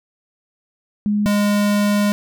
sine / square tone pair in turn, 207.7 / 205.6 Hz, G#3 / G#3, 0 / -17 cents, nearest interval unison, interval 17 cents, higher first, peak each -15 dBFS, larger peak neither, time 1.06-1.26 / 1.26-2.12 s, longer second, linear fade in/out 0 ms, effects none

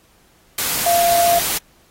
sine tone in noise, 690 Hz, F5, 21 cents flat, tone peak -13 dBFS, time 0.86-1.39 s, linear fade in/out 5 ms, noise white, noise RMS -21 dBFS, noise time 0.58-1.58 s, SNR +5 dB, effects pink hiss -55 dBFS RMS until 1.9 s + AAC 48 kbps

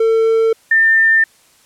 triangle / sine tone pair in turn, 449.4 / 1797.6 Hz, A4 / A6, +37 / +37 cents, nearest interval 2 octaves, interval 2400 cents, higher second, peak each -8 dBFS, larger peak neither, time 0-0.53 / 0.71-1.24 s, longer neither, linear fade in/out 5 ms, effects white hiss -51 dBFS RMS until 1.65 s + low-pass 11000 Hz 12 dB/octave

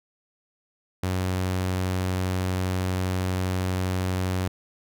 sawtooth tone, 92.5 Hz, F#2, in tune, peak -20 dBFS, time 1.03-4.48 s, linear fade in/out 5 ms, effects none

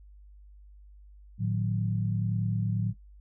sine tone cluster, 110.8 / 152.4 / 182 Hz, A2 / D#3 / F#3, +13 / -36 / -28 cents, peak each -28 / -34 / -31 dBFS, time 1.38-2.94 s, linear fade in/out 50 ms, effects noise-tail reverb RT60 0.1 s tail -18 dB re dry + added 50 Hz sine -49 dBFS peak until 3.2 s

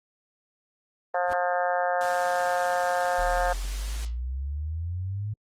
harmonic tone, 178 Hz, F3, 33 cents sharp, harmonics 3 / 4 / 5 / 6 / 7 / 8 / 9 / 10, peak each -28 / -26 / -32 / -40 / -35 / -38 / -33 / -39 dBFS, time 1.14-3.53 s, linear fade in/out 5 ms
pink noise with exponential growth, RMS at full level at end -33 dBFS, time 1.25-1.33 s, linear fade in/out 1 ms, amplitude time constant 17 ms
white noise, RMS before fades -39 dBFS, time 2.01-4.05 s, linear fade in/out 0 ms
sine exponential sweep, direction up, 36.73 to 108.2 Hz, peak -28 dBFS, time 3.18-5.34 s, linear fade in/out 10 ms
effects low-pass 9000 Hz 12 dB/octave + Opus 24 kbps

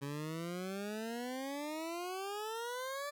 20% pulse exponential sweep, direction up, 138.59 to 587.3 Hz, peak -34 dBFS, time 0.01-3.11 s, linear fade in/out 20 ms, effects none

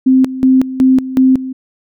sine tone with tremolo, 260.7 Hz, C4, 6 cents flat, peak -5 dBFS, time 0.06-1.53 s, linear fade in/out 10 ms, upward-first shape square, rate 2.7 Hz, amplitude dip 80%, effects none

